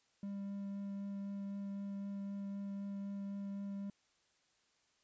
triangle tone with vibrato, 199 Hz, G3, 26 cents sharp, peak -38 dBFS, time 0.23-3.9 s, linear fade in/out 2 ms, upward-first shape triangle, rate 3.9 Hz, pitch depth 9 cents each way, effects white hiss -75 dBFS RMS until 5.03 s + resampled to 16000 Hz

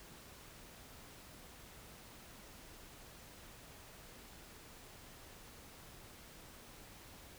silence, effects pink hiss -56 dBFS RMS until 7.38 s

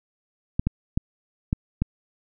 clicks, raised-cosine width 5 ms, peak -9 dBFS, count 5, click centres 0.595 / 0.67 / 0.975 / 1.529 / 1.82 s, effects none

